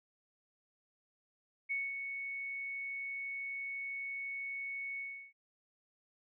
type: tone with ADSR envelope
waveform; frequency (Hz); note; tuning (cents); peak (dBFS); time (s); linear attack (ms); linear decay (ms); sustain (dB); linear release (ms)
sine; 2217; C#7; 0; -32; 1.69-5.33; 23; 210; -6; 340
effects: none